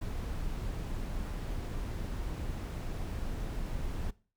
brown noise, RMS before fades -36 dBFS, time 0.01-4.11 s, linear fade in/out 10 ms, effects noise-tail reverb RT60 0.4 s tail -21 dB re dry

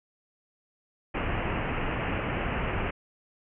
pink low-pass noise, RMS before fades -30 dBFS, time 1.14-2.91 s, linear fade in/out 10 ms, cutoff 2900 Hz, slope 96 dB/octave, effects none

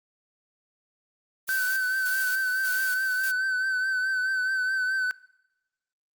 blue noise with tremolo, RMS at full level -34 dBFS, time 1.47-3.32 s, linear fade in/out 20 ms, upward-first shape square, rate 1.7 Hz, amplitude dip 55%
triangle tone with vibrato, 1527 Hz, G6, 46 cents flat, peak -22 dBFS, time 1.49-5.11 s, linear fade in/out 0 ms, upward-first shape triangle, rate 4.7 Hz, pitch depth 43 cents each way
effects noise-tail reverb RT60 1.0 s tail -24 dB re dry + Opus 48 kbps

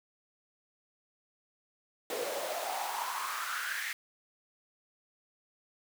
pink noise with high-pass filter sweep, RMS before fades -36 dBFS, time 2.1-3.93 s, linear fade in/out 2 ms, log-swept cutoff 450 to 1900 Hz, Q 5.8, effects none

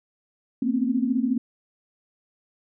sine tone cluster, 229.4 / 253.6 / 267.9 Hz, A#3 / B3 / C4, -28 / +46 / +41 cents, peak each -25 dBFS, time 0.62-1.38 s, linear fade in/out 5 ms, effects none

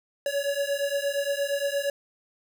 square beating tone pair, 560 / 568.6 Hz, C#5 / C#5, +18 / +44 cents, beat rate 8.6 Hz, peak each -29 / -29 dBFS, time 0.26-1.9 s, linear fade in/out 2 ms, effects none

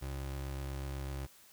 30% pulse tone, 68 Hz, C#2, 33 cents flat, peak -35 dBFS, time 0.01-1.27 s, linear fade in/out 20 ms, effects white hiss -60 dBFS RMS until 1.52 s

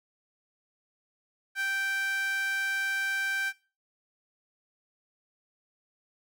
sawtooth tone with high-pass filter, 782 Hz, G5, 4 cents flat, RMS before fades -30 dBFS, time 1.55-3.53 s, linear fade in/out 50 ms, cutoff 1700 Hz, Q 7.3, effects noise-tail reverb RT60 0.3 s tail -18 dB re dry

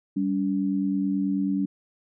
sine tone pair together, 195.27 / 284.6 Hz, G3 / C#4, -6 / +46 cents, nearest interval perfect fifth, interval 652 cents, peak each -25 dBFS, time 0.16-1.66 s, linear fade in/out 10 ms, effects none

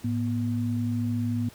sine tone pair together, 107.87 / 241.5 Hz, A2 / B3, -34 / -39 cents, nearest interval octave + major second, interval 1395 cents, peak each -27 dBFS, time 0.04-1.49 s, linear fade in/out 5 ms, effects pink hiss -51 dBFS RMS until 1.54 s + high-pass 60 Hz 12 dB/octave

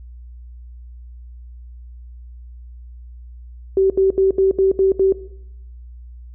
sine tone bursts, 384.7 Hz, G4, 33 cents flat, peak -11 dBFS, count 7, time 3.77-5.124 s, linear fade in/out 2 ms, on 130 ms, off 74 ms, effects noise-tail reverb RT60 0.8 s tail -17 dB re dry + added 60 Hz sine -35 dBFS peak until 6.34 s

